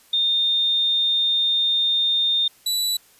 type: tone pair in turn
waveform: sine / sawtooth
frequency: 3640 / 3949 Hz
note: A#7 / B7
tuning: -42 / -1 cents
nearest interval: minor second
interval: 141 cents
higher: second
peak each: -17 dBFS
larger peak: neither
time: 0.13-2.48 / 2.66-2.97 s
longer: first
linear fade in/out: 5 ms
effects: white hiss -54 dBFS RMS until 3.19 s + resampled to 32000 Hz